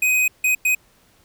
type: tone bursts at uneven times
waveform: square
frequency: 2508 Hz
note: D#7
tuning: 13 cents sharp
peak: -16 dBFS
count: 3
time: 0.02-0.28 / 0.44-0.55 / 0.65-0.75 s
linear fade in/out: 5 ms
effects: pink hiss -57 dBFS RMS until 1.24 s